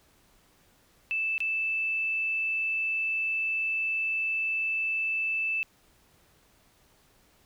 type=tone with dropouts; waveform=sine; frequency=2637 Hz; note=E7; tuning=in tune; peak=-26 dBFS; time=1.11-5.63 s; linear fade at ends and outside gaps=0 ms; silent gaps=1.38-1.404 s; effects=pink hiss -63 dBFS RMS until 7.45 s